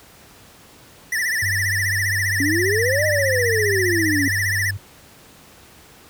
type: tone with vibrato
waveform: square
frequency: 1864.7 Hz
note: A#6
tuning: in tune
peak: -20 dBFS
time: 1.12-4.71 s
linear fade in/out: 5 ms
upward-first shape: triangle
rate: 15 Hz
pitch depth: 160 cents each way
type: tone with pitch glide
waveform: sine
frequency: 98 to 98.62 Hz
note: G2 to G2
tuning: 0 to +11 cents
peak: -24 dBFS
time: 1.42-4.77 s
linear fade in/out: 5 ms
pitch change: +11 cents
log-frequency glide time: 1.53-2.43 s
type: exponential two-way sweep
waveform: sine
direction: up then down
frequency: 273.2 to 622.3 to 273.2 Hz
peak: -19 dBFS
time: 2.4-4.28 s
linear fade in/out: 2 ms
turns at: 3.05 s
effects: pink hiss -47 dBFS RMS until 6.09 s + high-pass 60 Hz 12 dB/octave